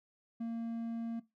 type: tone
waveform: triangle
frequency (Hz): 230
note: A#3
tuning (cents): -23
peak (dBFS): -33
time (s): 0.4-1.2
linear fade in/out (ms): 10
effects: noise-tail reverb RT60 0.2 s tail -18 dB re dry